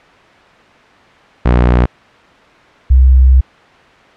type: tone pair in turn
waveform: sawtooth / sine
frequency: 60.6 / 64.58 Hz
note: B1 / C2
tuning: -32 / -22 cents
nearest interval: minor second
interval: 110 cents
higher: second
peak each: -3 dBFS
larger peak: neither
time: 1.45-1.86 / 2.9-3.41 s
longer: second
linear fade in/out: 10 ms
effects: white hiss -42 dBFS RMS until 4.16 s + low-pass 2000 Hz 12 dB/octave